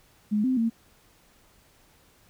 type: tone with pitch steps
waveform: sine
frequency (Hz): 210.1 / 258.4 / 228.1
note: G#3 / C4 / A#3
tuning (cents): +20 / -21 / -37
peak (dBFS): -21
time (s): 0.31-0.7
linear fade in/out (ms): 20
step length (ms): 130
effects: pink hiss -60 dBFS RMS until 2.29 s